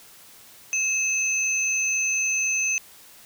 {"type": "tone pair together", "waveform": "sine", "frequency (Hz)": [2594, 6170], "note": ["E7", "G8"], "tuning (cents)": [-28, -28], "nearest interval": "octave + minor third", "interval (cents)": 1500, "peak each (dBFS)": -24, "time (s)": [0.73, 2.78], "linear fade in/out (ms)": 0, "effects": ["white hiss -49 dBFS RMS until 3.25 s"]}